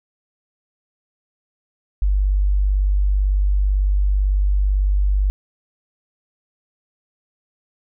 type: tone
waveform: sine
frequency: 49 Hz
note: G1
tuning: in tune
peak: -14 dBFS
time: 2.02-5.3 s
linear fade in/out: 0 ms
effects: none